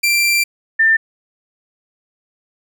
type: tone pair in turn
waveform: sawtooth / sine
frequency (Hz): 2359 / 1791.7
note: D7 / A6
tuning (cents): +7 / +31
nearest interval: perfect fourth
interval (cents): 476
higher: first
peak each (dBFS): -9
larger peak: neither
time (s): 0.03-0.44 / 0.79-0.97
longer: first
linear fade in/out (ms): 10
effects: none